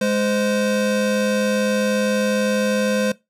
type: tone pair together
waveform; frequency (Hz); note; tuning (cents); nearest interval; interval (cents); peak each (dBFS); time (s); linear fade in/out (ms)
square; 207.9 / 516; G#3 / C5; +2 / -24; octave + major third; 1574; -21; 0.01-3.12; 5
effects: noise-tail reverb RT60 0.2 s tail -20 dB re dry + low-pass 11000 Hz 12 dB/octave